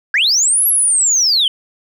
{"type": "linear two-way sweep", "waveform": "sine", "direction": "up then down", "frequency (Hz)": [1527, 11540, 2994], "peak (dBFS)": -9, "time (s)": [0.14, 1.48], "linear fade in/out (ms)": 2, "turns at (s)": 0.67, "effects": ["tanh soft clip ceiling -7 dBFS", "8-bit"]}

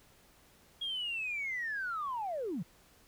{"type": "linear sweep", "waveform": "sine", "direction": "down", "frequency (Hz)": [3300, 140], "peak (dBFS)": -33, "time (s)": [0.81, 2.63], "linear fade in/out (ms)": 10, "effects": ["tanh soft clip ceiling -29 dBFS", "pink hiss -63 dBFS RMS until 3.07 s"]}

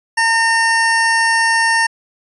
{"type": "tone pair together", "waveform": "square", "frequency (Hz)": [910, 1824.2], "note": ["A#5", "A#6"], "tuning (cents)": [-42, -38], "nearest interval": "octave", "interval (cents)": 1204, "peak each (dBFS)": [-17, -14], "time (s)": [0.17, 1.87], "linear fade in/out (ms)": 10, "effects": ["resampled to 24000 Hz"]}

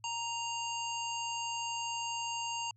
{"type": "harmonic tone", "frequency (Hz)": 932.3, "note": "A#5", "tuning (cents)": 0, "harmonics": [1, 3, 5, 7, 8], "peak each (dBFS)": [-37, -39, -47, -45, -46], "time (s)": [0.04, 2.71], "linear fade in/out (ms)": 2, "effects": ["added 109 Hz sine -62 dBFS peak until 2.76 s"]}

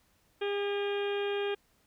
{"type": "harmonic tone with a mistuned harmonic", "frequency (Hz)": 404.9, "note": "G#4", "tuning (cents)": -44, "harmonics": [1, 2, 3, 4, 5, 6, 7, 8, 9], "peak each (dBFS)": [-30, -41, -46, -42, -50, -43, -47, -44, -54], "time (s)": [0.41, 1.55], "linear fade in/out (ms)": 10, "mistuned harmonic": 5, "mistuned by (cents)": -53, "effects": ["pink hiss -69 dBFS RMS until 1.86 s"]}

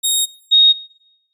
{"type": "tone pair in turn", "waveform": ["15% pulse", "sine"], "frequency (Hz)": [3736, 3736], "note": ["A#7", "A#7"], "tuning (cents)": [3, 3], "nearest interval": "unison", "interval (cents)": 0, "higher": "neither", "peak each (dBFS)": -7, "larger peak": "neither", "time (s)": [[0.03, 0.26], [0.51, 0.73]], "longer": "first", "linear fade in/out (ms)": 20, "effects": ["noise-tail reverb RT60 0.9 s tail -22 dB re dry", "resampled to 32000 Hz"]}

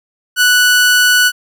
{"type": "tone", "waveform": "sawtooth", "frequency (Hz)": 1480, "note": "F#6", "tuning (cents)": 0, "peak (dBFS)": -4, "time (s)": [0.36, 1.32], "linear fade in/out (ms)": 50, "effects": []}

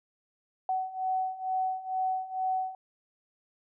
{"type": "beating tone pair", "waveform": "sine", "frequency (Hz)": [750, 752.2], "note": ["F#5", "F#5"], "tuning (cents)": [23, 28], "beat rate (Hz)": 2.2, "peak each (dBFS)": [-33, -30], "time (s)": [0.69, 2.75], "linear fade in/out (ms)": 2, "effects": []}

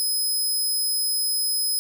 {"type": "tone", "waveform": "15% pulse", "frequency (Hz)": 5080, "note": "D#8", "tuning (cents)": 35, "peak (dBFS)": -16, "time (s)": [0, 1.79], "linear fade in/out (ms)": 0, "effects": []}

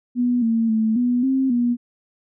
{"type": "tone with pitch steps", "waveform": "sine", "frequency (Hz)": [244.8, 227.3, 220.3, 245, 265.3, 241], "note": ["B3", "A#3", "A3", "B3", "C4", "B3"], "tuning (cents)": [-15, -43, 2, -14, 24, -42], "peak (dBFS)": -16, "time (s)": [0.15, 1.77], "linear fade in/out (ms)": 50, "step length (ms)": 270, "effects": []}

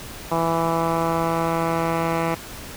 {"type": "tone with low-pass filter sweep", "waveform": "10% pulse", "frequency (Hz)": 165.5, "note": "E3", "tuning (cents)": 7, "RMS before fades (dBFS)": -22, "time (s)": [0.31, 2.35], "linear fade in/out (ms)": 10, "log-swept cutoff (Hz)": [1100, 1800], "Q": 2.2, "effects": ["pink hiss -37 dBFS RMS until 2.76 s"]}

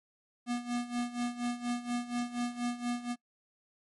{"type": "tone with tremolo", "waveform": "square", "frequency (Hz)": 241.7, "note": "B3", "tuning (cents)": -37, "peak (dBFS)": -30, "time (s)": [0.46, 3.16], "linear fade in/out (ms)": 50, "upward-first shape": "sine", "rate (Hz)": 4.2, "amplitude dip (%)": 80, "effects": ["noise-tail reverb RT60 0.1 s tail -22 dB re dry", "MP3 48 kbps"]}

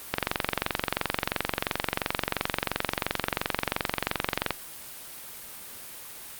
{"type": "click train", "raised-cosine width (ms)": 0.3, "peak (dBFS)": -7, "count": 101, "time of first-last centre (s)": [0.14, 4.507], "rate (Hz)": 22.9, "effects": ["white hiss -42 dBFS RMS until 6.39 s", "Opus 32 kbps"]}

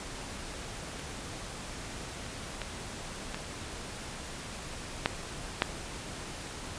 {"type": "clicks", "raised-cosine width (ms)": 0.3, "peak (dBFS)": [-26, -26, -18, -19, -8, -7], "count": 6, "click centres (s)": [0.995, 2.264, 2.617, 3.345, 5.059, 5.621], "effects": ["pink hiss -41 dBFS RMS until 6.78 s", "resampled to 22050 Hz"]}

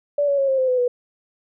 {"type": "tone with pitch steps", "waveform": "sine", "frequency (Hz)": [578, 562.5, 547.5, 532.8, 518.5, 504.6, 491.1], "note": ["D5", "C#5", "C#5", "C5", "C5", "B4", "B4"], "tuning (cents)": [-28, 25, -22, 31, -16, 37, -10], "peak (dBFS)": -16, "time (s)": [0.18, 0.88], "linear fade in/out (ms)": 5, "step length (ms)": 100, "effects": []}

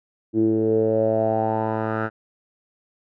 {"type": "tone with low-pass filter sweep", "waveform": "10% pulse", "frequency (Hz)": 110.3, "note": "A2", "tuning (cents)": 5, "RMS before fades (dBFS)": -21, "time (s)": [0.33, 2.1], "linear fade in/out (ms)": 50, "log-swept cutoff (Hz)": [310, 1400], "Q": 5.7, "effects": []}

